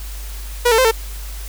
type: tone with pitch steps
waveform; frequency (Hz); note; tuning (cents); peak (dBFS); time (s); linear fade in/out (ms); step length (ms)
sawtooth; 483.5 / 447.7 / 518 / 448.9; B4 / A4 / C5 / A4; -37 / +30 / -17 / +35; -7; 0.65-0.914; 10; 66
effects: added 50 Hz sine -27 dBFS peak until 1.48 s + white hiss -37 dBFS RMS until 1.48 s